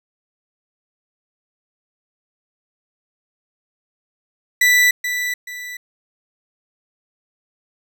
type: tone with echo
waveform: 40% pulse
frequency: 1975.5 Hz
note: B6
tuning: in tune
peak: -10 dBFS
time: 4.61-4.91 s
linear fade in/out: 5 ms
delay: 430 ms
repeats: 2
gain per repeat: -9 dB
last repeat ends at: 5.77 s
effects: none